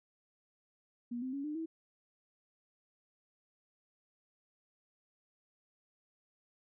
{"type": "tone with pitch steps", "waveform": "sine", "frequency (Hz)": [240, 258.7, 278.9, 300.6, 324.1], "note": ["B3", "C4", "C#4", "D4", "E4"], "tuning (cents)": [-49, -19, 11, 40, -29], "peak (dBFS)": -36, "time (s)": [1.11, 1.66], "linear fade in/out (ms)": 10, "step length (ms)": 110, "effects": []}